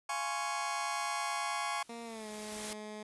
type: chord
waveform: sawtooth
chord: Db major seventh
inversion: first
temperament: just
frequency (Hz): 693 / 831.5 / 1039.4 / 1108.7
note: F5 / Ab5 / C6 / Db6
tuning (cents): -14 / +2 / -12 / 0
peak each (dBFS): -38 / -34 / -39 / -33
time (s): 0.09-1.83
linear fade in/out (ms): 5
type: noise with exponential growth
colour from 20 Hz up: white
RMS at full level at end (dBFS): -39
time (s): 1.16-2.73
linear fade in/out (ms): 0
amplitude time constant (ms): 340
type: tone with pitch glide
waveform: 15% pulse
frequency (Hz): 233.1 to 212.5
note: A#3 to G#3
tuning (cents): 0 to +40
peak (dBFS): -36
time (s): 1.89-3.03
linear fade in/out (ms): 5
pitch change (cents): -160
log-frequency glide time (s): 2.04-2.28
effects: resampled to 24000 Hz